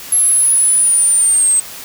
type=linear sweep; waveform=sine; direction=down; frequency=11170 to 8200 Hz; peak=-6 dBFS; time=0.12-1.6 s; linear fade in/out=5 ms; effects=tanh soft clip ceiling -8 dBFS + white hiss -31 dBFS RMS until 1.84 s